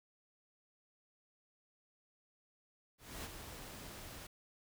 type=noise with ADSR envelope; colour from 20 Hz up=pink; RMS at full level=-44 dBFS; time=2.98-4.27 s; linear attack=260 ms; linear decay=38 ms; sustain=-6 dB; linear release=5 ms; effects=none